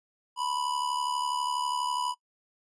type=tone with amplitude modulation; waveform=square; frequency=987.8 Hz; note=B5; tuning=in tune; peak=-26 dBFS; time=0.36-2.15 s; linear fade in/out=50 ms; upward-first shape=sine; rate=72.2 Hz; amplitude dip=70%; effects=noise-tail reverb RT60 0.1 s tail -20 dB re dry + resampled to 24000 Hz